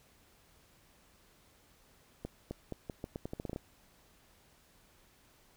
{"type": "accelerating click train", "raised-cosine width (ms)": 2, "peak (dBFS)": -25, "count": 13, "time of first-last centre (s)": [2.25, 3.561], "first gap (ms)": 260, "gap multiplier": 0.82, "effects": ["pink hiss -65 dBFS RMS until 5.56 s"]}